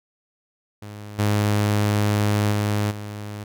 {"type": "tone with level steps", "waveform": "sawtooth", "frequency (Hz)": 104.1, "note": "G#2", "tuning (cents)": 5, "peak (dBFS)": [-31, -14, -16, -27], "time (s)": [0.82, 3.44], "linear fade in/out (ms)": 5, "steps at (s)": [1.18, 2.51, 2.9], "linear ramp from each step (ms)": 20, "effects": []}